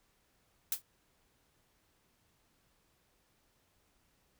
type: noise with exponential decay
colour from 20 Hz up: blue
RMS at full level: -28 dBFS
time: 0.72-0.82 s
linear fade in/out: 2 ms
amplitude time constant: 21 ms
effects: pink hiss -73 dBFS RMS until 4.39 s